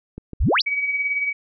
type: click train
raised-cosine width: 3 ms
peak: -20 dBFS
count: 3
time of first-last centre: 0.18-0.486 s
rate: 6.53 Hz
type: exponential sweep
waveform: sine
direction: up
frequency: 37.77 to 5790 Hz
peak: -15 dBFS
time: 0.4-0.62 s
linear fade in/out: 10 ms
type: tone with tremolo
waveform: sine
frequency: 2270 Hz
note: C#7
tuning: 41 cents sharp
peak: -18 dBFS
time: 0.66-1.33 s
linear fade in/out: 10 ms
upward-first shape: sine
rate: 18 Hz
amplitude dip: 50%
effects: none